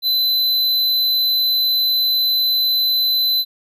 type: tone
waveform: square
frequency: 4026 Hz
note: B7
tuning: 33 cents sharp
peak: -15 dBFS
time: 0.02-3.45 s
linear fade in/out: 50 ms
effects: none